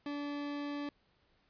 40% pulse tone, 288.9 Hz, D4, 28 cents flat, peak -36 dBFS, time 0.06-0.89 s, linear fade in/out 2 ms, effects pink hiss -72 dBFS RMS until 1.49 s + resampled to 11025 Hz

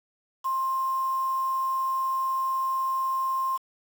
sine tone with quantisation, 1056 Hz, C6, 16 cents sharp, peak -24 dBFS, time 0.44-3.58 s, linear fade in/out 20 ms, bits 7, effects none

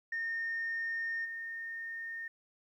sine tone with level steps, 1830 Hz, A#6, 32 cents flat, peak -32 / -38 dBFS, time 0.12-2.28 s, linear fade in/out 5 ms, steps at 1.24 s, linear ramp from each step 20 ms, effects tanh soft clip ceiling -29 dBFS + 12-bit

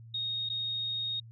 sine tone with dropouts, 3727 Hz, A#7, 1 cent flat, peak -31 dBFS, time 0.14-1.2 s, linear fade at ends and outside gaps 5 ms, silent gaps 0.49-0.498 s, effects added 114 Hz sine -47 dBFS peak until 1.31 s

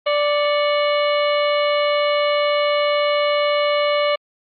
harmonic tone with a mistuned harmonic, 586 Hz, D5, 4 cents flat, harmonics 1 / 2 / 3 / 4 / 5 / 6 / 7, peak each -17 / -23 / -33 / -26 / -27 / -35 / -34 dBFS, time 0.06-4.16 s, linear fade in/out 10 ms, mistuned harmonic 4, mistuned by -91 cents, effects Opus 24 kbps

